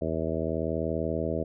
harmonic tone, 80.5 Hz, E2, 41 cents flat, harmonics 1 / 2 / 3 / 4 / 5 / 6 / 7 / 8, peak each -35 / -35 / -35 / -35 / -35 / -35 / -35 / -35 dBFS, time 0.01-1.44 s, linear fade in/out 10 ms, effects none

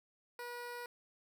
15% pulse tone with notch filter, 483.3 Hz, B4, 38 cents flat, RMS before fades -45 dBFS, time 0.39-0.86 s, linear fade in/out 2 ms, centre 6900 Hz, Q 1.9, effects 13-bit

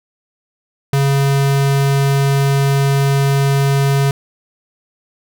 square tone, 138.59 Hz, C#3, in tune, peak -12 dBFS, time 0.93-4.11 s, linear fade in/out 2 ms, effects none

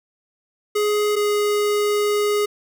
square tone pair in turn, 418.1 / 415.2 Hz, G#4 / G#4, +12 / 0 cents, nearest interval unison, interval 12 cents, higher first, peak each -18 dBFS, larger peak neither, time 0.75-1.16 / 1.16-2.46 s, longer second, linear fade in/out 10 ms, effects none

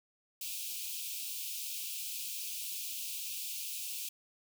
white high-pass noise, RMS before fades -40 dBFS, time 0.41-4.09 s, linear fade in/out 5 ms, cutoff 2400 Hz, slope 96 dB/octave, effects none

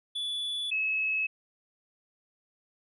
triangle / sine tone pair in turn, 3445 / 2581 Hz, A7 / E7, -37 / -37 cents, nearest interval perfect fourth, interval 500 cents, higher first, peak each -29 / -26 dBFS, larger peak second, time 0.15-0.71 / 0.71-1.27 s, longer neither, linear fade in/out 10 ms, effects resampled to 32000 Hz

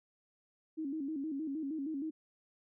sine tone with vibrato, 294.9 Hz, D4, 7 cents sharp, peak -35 dBFS, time 0.77-2.11 s, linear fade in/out 20 ms, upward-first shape square, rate 6.4 Hz, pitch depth 120 cents each way, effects none

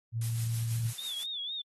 sine tone, 114.7 Hz, A#2, 28 cents flat, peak -29 dBFS, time 0.12-0.93 s, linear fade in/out 50 ms
blue noise with tremolo, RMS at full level -39 dBFS, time 0.21-1.24 s, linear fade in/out 5 ms, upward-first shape sine, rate 6.1 Hz, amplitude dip 45%
sine tone with vibrato, 3520 Hz, A7, in tune, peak -34 dBFS, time 0.98-1.62 s, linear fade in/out 10 ms, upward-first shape sine, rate 4 Hz, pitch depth 110 cents each way
effects AAC 32 kbps

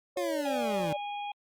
sine tone with pitch glide, 554.4 to 590.8 Hz, C#5 to D5, 0 to +10 cents, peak -31 dBFS, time 0.16-0.97 s, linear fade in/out 10 ms, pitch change +110 cents, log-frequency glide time 0.27-0.58 s
25% pulse linear sweep, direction down, 362.8 to 150 Hz, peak -28 dBFS, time 0.17-0.93 s, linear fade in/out 2 ms
harmonic tone, 820 Hz, G#5, 22 cents flat, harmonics 1 / 3 / 4, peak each -34 / -44 / -46 dBFS, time 0.45-1.32 s, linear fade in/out 5 ms
effects Opus 48 kbps

